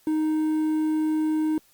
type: tone with quantisation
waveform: triangle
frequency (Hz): 311.1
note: D#4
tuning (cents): 0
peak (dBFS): -19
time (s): 0.07-1.58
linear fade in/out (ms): 2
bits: 8
effects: white hiss -60 dBFS RMS until 1.73 s + Opus 48 kbps